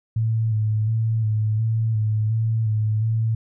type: tone with vibrato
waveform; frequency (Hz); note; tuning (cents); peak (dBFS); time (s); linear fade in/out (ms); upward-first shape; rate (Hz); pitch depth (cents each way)
sine; 110; A2; 0; -18; 0.16-3.35; 5; square; 1.4; 32
effects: none